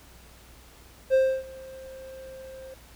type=tone with ADSR envelope; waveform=triangle; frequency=527 Hz; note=C5; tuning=12 cents sharp; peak=-14 dBFS; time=1.1-2.74 s; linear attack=39 ms; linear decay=290 ms; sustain=-24 dB; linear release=3 ms; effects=added 60 Hz sine -53 dBFS peak until 2.95 s + pink hiss -53 dBFS RMS until 2.95 s